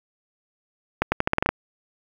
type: accelerating click train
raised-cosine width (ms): 0.5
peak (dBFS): -4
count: 9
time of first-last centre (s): 1.02-1.49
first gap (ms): 100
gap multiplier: 0.84
effects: 7-bit